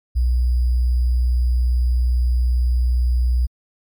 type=tone with sample-and-hold; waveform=sine; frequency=61.2 Hz; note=B1; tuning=15 cents flat; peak=-14 dBFS; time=0.15-3.47 s; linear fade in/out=20 ms; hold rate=4900 Hz; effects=MP3 96 kbps